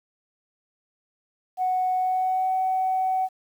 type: tone with pitch glide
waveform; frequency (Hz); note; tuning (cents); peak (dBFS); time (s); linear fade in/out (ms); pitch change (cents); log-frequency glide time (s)
sine; 740 to 752.5; F#5 to F#5; 0 to +29; -20; 1.57-3.29; 50; +29; 1.96-2.54
effects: tanh soft clip ceiling -16 dBFS + 9-bit